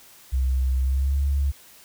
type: tone with pitch glide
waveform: sine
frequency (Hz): 64.8 to 69.85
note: C2 to C#2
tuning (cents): -16 to +14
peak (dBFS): -19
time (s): 0.32-1.52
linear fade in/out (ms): 20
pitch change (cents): +130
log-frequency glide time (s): 0.8-1.19
effects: white hiss -50 dBFS RMS until 1.84 s